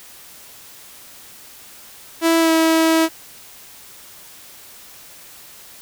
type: tone with pitch glide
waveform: sawtooth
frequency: 329.6 to 323.8 Hz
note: E4 to E4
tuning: 0 to -31 cents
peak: -9 dBFS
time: 2.21-3.09 s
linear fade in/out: 50 ms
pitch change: -31 cents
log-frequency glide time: 2.39-2.51 s
effects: white hiss -42 dBFS RMS until 5.81 s